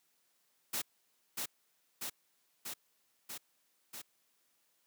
white noise with echo, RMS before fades -36 dBFS, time 0.73-0.82 s, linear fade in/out 10 ms, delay 640 ms, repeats 5, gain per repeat -2 dB, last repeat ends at 4.02 s, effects white hiss -75 dBFS RMS until 4.86 s + high-pass 150 Hz 12 dB/octave

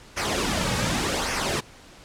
pink noise with flanger, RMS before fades -25 dBFS, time 0.16-1.61 s, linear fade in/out 20 ms, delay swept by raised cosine 0.25 to 2.95 ms, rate 0.86 Hz, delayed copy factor -0.6, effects pink hiss -48 dBFS RMS until 2.04 s + low-pass 8000 Hz 12 dB/octave

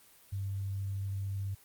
sine tone, 98 Hz, G2, in tune, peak -33 dBFS, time 0.32-1.55 s, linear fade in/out 10 ms, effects white hiss -60 dBFS RMS until 1.64 s + Opus 24 kbps

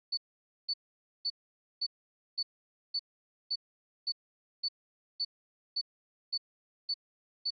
sine tone bursts, 4485 Hz, C#8, 19 cents sharp, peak -29 dBFS, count 14, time 0.12-7.506 s, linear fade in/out 10 ms, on 54 ms, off 510 ms, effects none

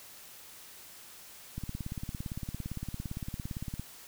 click train, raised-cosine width 5 ms, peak -24 dBFS, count 40, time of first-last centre 1.58-3.796 s, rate 17.6 Hz, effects white hiss -51 dBFS RMS until 4.07 s

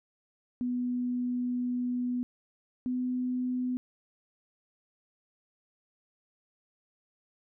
sine tone pair in turn, 246.9 / 251.2 Hz, B3 / B3, 0 / +30 cents, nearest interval unison, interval 30 cents, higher second, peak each -28 dBFS, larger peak neither, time 0.61-2.23 / 2.86-3.77 s, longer first, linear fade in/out 0 ms, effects none

